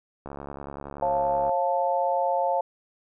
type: click train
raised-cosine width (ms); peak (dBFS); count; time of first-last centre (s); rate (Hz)
1; -23; 88; 0.26-1.494; 70.5
type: chord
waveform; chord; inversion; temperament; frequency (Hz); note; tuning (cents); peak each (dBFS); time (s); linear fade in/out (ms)
sine; Db augmented; none; equal with one note detuned; 542.3 / 698.5 / 880; Db5 / F5 / A5; -38 / 0 / 0; -26; 1.02-2.61; 5
effects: none